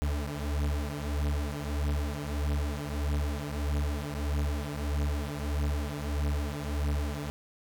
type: beating tone pair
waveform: 40% pulse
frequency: 72.1 / 73.7 Hz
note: D2 / D2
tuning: -31 / +7 cents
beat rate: 1.6 Hz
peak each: -31 dBFS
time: 0.02-7.3 s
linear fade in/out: 0 ms
effects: none